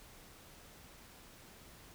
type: silence
effects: pink hiss -57 dBFS RMS until 1.94 s